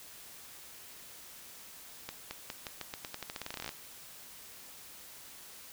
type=accelerating click train; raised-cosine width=0.2 ms; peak=-21 dBFS; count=22; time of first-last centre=2.09-3.691 s; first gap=220 ms; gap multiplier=0.87; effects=white hiss -51 dBFS RMS until 5.72 s